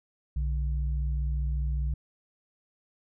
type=tone pair together; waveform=sine; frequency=61.74 / 146.84 Hz; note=B1 / D3; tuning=0 / 0 cents; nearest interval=octave + minor third; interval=1500 cents; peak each=-26 / -36 dBFS; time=0.36-1.94 s; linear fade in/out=5 ms; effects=none